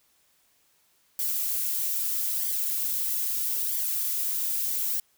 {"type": "noise with flanger", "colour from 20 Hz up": "violet", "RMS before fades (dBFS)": -28, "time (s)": [1.19, 5], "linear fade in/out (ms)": 2, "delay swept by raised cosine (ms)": [0.74, 5.24], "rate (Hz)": 0.78, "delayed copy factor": -0.6, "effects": ["white hiss -66 dBFS RMS until 5.17 s"]}